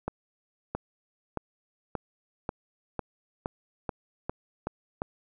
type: accelerating click train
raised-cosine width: 1 ms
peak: -16 dBFS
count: 11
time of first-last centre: 0.08-5.019 s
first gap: 670 ms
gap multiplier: 0.93
effects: none